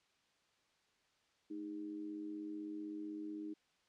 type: tone with amplitude modulation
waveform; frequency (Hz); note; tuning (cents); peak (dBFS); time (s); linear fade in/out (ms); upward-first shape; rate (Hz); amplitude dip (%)
sine; 311.1; D#4; 0; -39; 1.5-3.54; 10; sine; 95.9; 65
effects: white hiss -75 dBFS RMS until 3.88 s + low-pass 5000 Hz 12 dB/octave